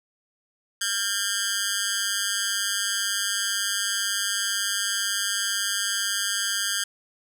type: tone with amplitude modulation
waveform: 10% pulse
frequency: 1600 Hz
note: G6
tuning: 35 cents sharp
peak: -11 dBFS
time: 0.81-6.84 s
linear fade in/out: 5 ms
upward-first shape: sine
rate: 202 Hz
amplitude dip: 100%
effects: none